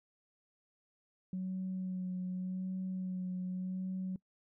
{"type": "tone with vibrato", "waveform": "sine", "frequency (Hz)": 185, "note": "F#3", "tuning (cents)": 0, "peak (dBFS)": -34, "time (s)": [1.33, 4.16], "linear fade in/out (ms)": 2, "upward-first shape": "sine", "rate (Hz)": 0.86, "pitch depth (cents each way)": 20, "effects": ["noise-tail reverb RT60 0.1 s tail -23 dB re dry", "tanh soft clip ceiling -31 dBFS"]}